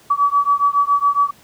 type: beating tone pair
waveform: sine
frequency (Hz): 1140 / 1147.2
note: C#6 / D6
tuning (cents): +48 / -41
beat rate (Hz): 7.2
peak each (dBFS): -16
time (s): 0.1-1.31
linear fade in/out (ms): 10
effects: pink hiss -49 dBFS RMS until 1.43 s + high-pass 80 Hz 12 dB/octave